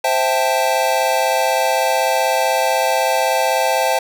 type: chord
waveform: square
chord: A minor seventh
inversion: first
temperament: equal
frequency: 523.3 / 659.3 / 784 / 880 Hz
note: C5 / E5 / G5 / A5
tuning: 0 / 0 / 0 / 0 cents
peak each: -21 dBFS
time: 0.04-3.99 s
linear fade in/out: 5 ms
effects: none